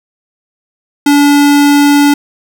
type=tone; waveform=square; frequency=287.7 Hz; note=D4; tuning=36 cents flat; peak=-5 dBFS; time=1.06-2.14 s; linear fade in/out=5 ms; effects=none